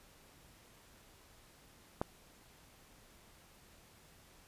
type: click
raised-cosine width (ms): 1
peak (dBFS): -19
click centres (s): 2.015
effects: pink hiss -62 dBFS RMS until 4.47 s + resampled to 32000 Hz